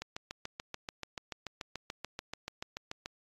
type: click train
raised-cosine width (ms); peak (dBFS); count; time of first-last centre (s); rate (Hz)
0.2; -21; 22; 0.02-3.059; 6.91
effects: AAC 32 kbps